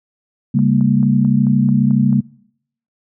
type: chord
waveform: sine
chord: G diminished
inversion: second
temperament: equal with one note detuned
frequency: 138.59 / 201 / 233.1 Hz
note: Db3 / G3 / Bb3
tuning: 0 / +44 / 0 cents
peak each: -15 dBFS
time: 0.54-2.21 s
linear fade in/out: 10 ms
type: click train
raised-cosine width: 1 ms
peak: -24 dBFS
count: 8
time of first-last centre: 0.59-2.128 s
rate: 4.55 Hz
effects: noise-tail reverb RT60 0.7 s tail -23 dB re dry